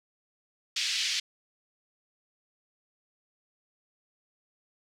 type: band-pass noise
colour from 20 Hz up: white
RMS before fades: -30 dBFS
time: 0.76-1.2 s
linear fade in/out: 5 ms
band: 2200 to 5400 Hz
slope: 24 dB/octave
effects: none